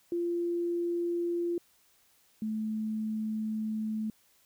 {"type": "tone pair in turn", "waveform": "sine", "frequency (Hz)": [344.9, 217.3], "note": ["F4", "A3"], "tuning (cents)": [-22, -21], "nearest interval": "minor sixth", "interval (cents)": 799, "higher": "first", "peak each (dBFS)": [-28, -30], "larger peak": "first", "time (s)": [[0.12, 1.58], [2.42, 4.1]], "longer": "second", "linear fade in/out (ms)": 2, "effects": ["white hiss -66 dBFS RMS until 4.45 s"]}